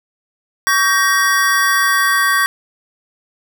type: chord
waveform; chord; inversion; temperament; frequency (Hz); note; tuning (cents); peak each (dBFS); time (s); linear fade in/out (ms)
square; G diminished; second; just; 1128.9 / 1568 / 1881.6; Db6 / G6 / Bb6; +31 / 0 / +16; -17; 0.67-2.46; 0
effects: none